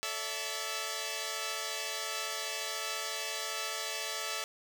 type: chord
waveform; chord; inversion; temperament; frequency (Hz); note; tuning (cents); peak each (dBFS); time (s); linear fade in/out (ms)
5% pulse; A suspended fourth; none; equal with one note detuned; 440 / 575.2 / 659.3; A4 / D5 / E5; 0 / -36 / 0; -29 / -28 / -27; 0.03-4.44; 0
effects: none